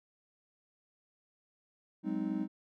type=chord; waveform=triangle; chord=Ab dominant seventh; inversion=third; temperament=just; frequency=186.89 / 207.7 / 259.6 / 311.5 Hz; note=Gb3 / Ab3 / C4 / Eb4; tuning=+18 / 0 / -13 / +2 cents; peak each=-37 / -35 / -37 / -34 dBFS; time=2.03-2.48 s; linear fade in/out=50 ms; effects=none